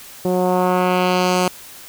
10% pulse tone with low-pass filter sweep, 181.8 Hz, F#3, 30 cents flat, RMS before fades -17 dBFS, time 0.25-1.48 s, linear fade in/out 2 ms, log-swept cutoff 450 to 10000 Hz, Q 1.1, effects white hiss -39 dBFS RMS until 1.88 s

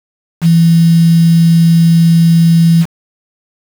sine tone with quantisation, 166.7 Hz, E3, 20 cents sharp, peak -4 dBFS, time 0.41-2.86 s, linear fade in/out 50 ms, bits 4, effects none

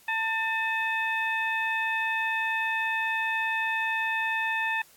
harmonic tone with a mistuned harmonic, 895 Hz, A5, 29 cents sharp, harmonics 1 / 2 / 3 / 4, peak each -31 / -28 / -31 / -42 dBFS, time 0.08-4.82 s, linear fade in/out 5 ms, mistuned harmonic 3, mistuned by -76 cents, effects white hiss -57 dBFS RMS until 4.96 s + AAC 64 kbps

